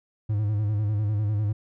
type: tone with vibrato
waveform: triangle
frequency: 105.1 Hz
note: G#2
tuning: 21 cents sharp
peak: -20 dBFS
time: 0.29-1.53 s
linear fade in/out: 10 ms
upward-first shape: square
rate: 10 Hz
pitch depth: 52 cents each way
effects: none